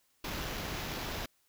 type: noise with sample-and-hold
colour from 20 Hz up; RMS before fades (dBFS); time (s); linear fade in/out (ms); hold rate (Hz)
pink; -38; 0.24-1.26; 5; 8820
effects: white hiss -72 dBFS RMS until 1.48 s